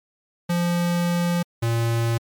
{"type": "tone pair in turn", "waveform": "square", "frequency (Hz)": [173.6, 115.86], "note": ["F3", "A#2"], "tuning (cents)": [-10, -10], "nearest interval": "perfect fifth", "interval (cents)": 700, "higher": "first", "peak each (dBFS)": -20, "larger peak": "neither", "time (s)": [[0.49, 1.43], [1.62, 2.18]], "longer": "first", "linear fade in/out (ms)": 10, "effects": ["MP3 96 kbps"]}